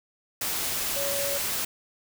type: tone in noise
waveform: sine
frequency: 562 Hz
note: C#5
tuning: 24 cents sharp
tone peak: -30 dBFS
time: 0.96-1.38 s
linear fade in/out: 5 ms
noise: white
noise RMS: -29 dBFS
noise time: 0.41-1.65 s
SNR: -4 dB
effects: none